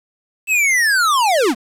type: linear sweep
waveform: square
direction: down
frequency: 2659 to 196 Hz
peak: -13 dBFS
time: 0.47-1.55 s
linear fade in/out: 50 ms
effects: low-pass 12000 Hz 12 dB/octave + 7-bit